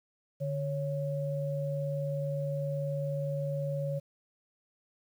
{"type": "tone pair together", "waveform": "sine", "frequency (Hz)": [146.84, 554.4], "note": ["D3", "C#5"], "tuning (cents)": [0, 0], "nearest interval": "octave + major seventh", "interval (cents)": 2300, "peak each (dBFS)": [-32, -34], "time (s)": [0.4, 4], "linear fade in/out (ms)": 20, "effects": ["10-bit"]}